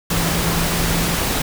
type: tone in noise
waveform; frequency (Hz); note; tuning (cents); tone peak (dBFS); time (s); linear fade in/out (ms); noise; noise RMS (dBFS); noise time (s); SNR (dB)
sine; 168.2; E3; +35; -22; 0.11-1.15; 5; pink; -20; 0.1-1.42; -5
effects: none